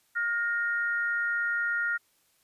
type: tone pair together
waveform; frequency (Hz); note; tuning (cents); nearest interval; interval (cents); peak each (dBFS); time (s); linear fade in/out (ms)
sine; 1418.7 / 1855; F6 / A#6; +27 / -9; perfect fourth; 464; -27 / -31; 0.15-1.98; 20
effects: white hiss -68 dBFS RMS until 2.43 s + resampled to 32000 Hz